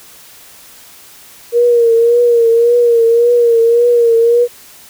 sine tone with vibrato, 470 Hz, A#4, 14 cents sharp, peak -6 dBFS, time 1.52-4.48 s, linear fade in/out 50 ms, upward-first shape triangle, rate 1.8 Hz, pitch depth 54 cents each way, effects white hiss -39 dBFS RMS until 4.89 s

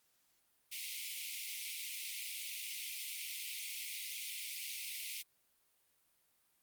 pink high-pass noise, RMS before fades -43 dBFS, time 0.71-5.23 s, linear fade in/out 20 ms, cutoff 2100 Hz, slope 96 dB/octave, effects white hiss -75 dBFS RMS until 6.62 s + Opus 48 kbps

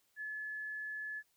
sine tone, 1717 Hz, A6, 43 cents flat, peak -39 dBFS, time 0.16-1.23 s, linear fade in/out 50 ms, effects white hiss -75 dBFS RMS until 1.36 s

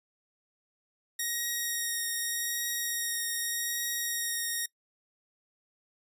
5% pulse tone with vibrato, 1875 Hz, A#6, 10 cents sharp, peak -20 dBFS, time 1.19-4.66 s, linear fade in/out 5 ms, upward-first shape triangle, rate 0.84 Hz, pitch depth 14 cents each way, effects noise-tail reverb RT60 0.1 s tail -22 dB re dry + resampled to 32000 Hz

